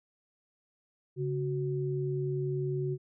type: tone pair together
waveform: sine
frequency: 139.4 / 370 Hz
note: C#3 / F#4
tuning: +10 / 0 cents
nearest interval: octave + perfect fourth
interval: 1690 cents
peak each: -31 / -33 dBFS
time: 1.16-2.98 s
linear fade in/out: 50 ms
effects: none